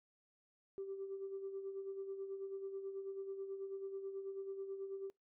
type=tone with tremolo; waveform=sine; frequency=390 Hz; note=G4; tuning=9 cents flat; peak=-39 dBFS; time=0.78-5.1 s; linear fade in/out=0 ms; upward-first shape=sine; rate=9.2 Hz; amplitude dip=55%; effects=noise-tail reverb RT60 0.2 s tail -24 dB re dry + tanh soft clip ceiling -36 dBFS